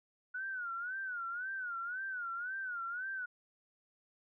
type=tone with vibrato; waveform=sine; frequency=1462 Hz; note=F#6; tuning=21 cents flat; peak=-37 dBFS; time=0.34-3.26 s; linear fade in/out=10 ms; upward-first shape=sine; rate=1.9 Hz; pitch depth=130 cents each way; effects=none

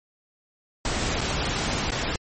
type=noise with dropouts; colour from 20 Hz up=pink; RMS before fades=-26 dBFS; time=0.85-2.16 s; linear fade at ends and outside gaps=2 ms; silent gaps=1.208-1.213 / 1.906-1.918 s; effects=MP3 32 kbps

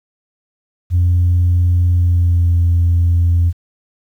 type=tone with pitch glide; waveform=sine; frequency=88 to 85.84 Hz; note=F2 to F2; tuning=+14 to -29 cents; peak=-8 dBFS; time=0.9-3.53 s; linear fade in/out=50 ms; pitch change=-43 cents; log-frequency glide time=1.91-2.54 s; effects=tanh soft clip ceiling -7 dBFS + 8-bit

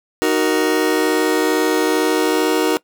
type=chord; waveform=40% pulse; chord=D# minor; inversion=none; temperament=just; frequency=311.1 / 373.4 / 466.7 Hz; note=D#4 / F#4 / A#4; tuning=0 / +16 / +2 cents; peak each=-18 dBFS; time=0.22-2.77 s; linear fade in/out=0 ms; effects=noise-tail reverb RT60 0.1 s tail -21 dB re dry

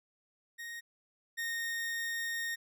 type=tone pair in turn; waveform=40% pulse; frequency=1864.7 / 1849.7 Hz; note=A#6 / A#6; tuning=0 / -14 cents; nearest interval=unison; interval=14 cents; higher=first; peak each=-40 / -33 dBFS; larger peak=second; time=0.58-0.81 / 1.37-2.56 s; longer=second; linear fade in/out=20 ms; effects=none

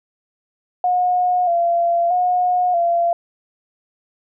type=tone with vibrato; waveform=sine; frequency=704 Hz; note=F5; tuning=14 cents sharp; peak=-14 dBFS; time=0.84-3.13 s; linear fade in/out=2 ms; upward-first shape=square; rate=0.79 Hz; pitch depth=45 cents each way; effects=none

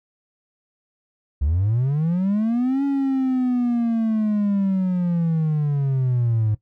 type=linear two-way sweep; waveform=triangle; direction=up then down; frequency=65.6 to 280.8 to 104.7 Hz; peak=-15 dBFS; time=1.41-6.55 s; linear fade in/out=10 ms; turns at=2.84 s; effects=noise-tail reverb RT60 0.1 s tail -17 dB re dry + tanh soft clip ceiling -11 dBFS

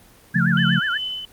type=tone with vibrato; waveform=sine; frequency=1558 Hz; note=G6; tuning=11 cents flat; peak=-20 dBFS; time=0.34-0.98 s; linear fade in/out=10 ms; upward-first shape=sine; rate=8.3 Hz; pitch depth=220 cents each way
type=chord; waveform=sine; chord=Db augmented; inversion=none; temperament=equal; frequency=138.59 / 174.61 / 220 Hz; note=Db3 / F3 / A3; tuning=0 / 0 / 0 cents; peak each=-22 / -19 / -23 dBFS; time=0.34-0.8 s; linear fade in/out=20 ms
type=tone with tremolo; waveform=sine; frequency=3022 Hz; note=F#7; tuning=36 cents sharp; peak=-23 dBFS; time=0.57-1.25 s; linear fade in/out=2 ms; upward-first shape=sine; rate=2.6 Hz; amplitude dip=50%
effects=pink hiss -50 dBFS RMS until 1.32 s + Opus 24 kbps

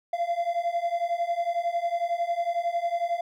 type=beating tone pair; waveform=triangle; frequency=681 / 692 Hz; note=F5 / F5; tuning=-44 / -16 cents; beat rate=11 Hz; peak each=-27 / -25 dBFS; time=0.13-3.21 s; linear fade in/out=5 ms; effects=none

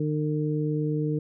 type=harmonic tone; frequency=151.6 Hz; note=D#3; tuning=45 cents flat; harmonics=1 / 2 / 3; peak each=-26 / -29 / -31 dBFS; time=0-1.19 s; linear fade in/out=5 ms; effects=none

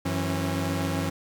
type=tone cluster; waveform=sawtooth; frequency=93.1 / 164.4 / 271.8 Hz; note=F#2 / E3 / C#4; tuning=+11 / -4 / -34 cents; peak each=-26 / -26 / -26 dBFS; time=0.05-1.1 s; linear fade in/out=10 ms; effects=10-bit

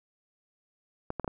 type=clicks; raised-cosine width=1 ms; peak=-18 dBFS; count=4; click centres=1.104 / 1.197 / 1.245 / 1.278 s; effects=none

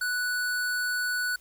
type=tone; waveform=square; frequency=1480 Hz; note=F#6; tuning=in tune; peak=-27 dBFS; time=0.01-1.36 s; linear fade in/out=5 ms; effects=added 50 Hz sine -62 dBFS peak until 1.4 s + white hiss -59 dBFS RMS until 1.4 s

